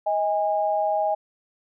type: tone pair together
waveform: sine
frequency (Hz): 632 / 817.8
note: D#5 / G#5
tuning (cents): +27 / -27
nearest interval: major third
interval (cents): 446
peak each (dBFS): -23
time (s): 0.06-1.15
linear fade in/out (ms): 10
effects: none